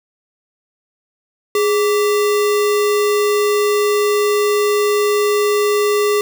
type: tone with sample-and-hold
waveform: sine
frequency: 415.3 Hz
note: G#4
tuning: in tune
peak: -12 dBFS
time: 1.55-6.21 s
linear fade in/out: 2 ms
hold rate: 1575 Hz
effects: none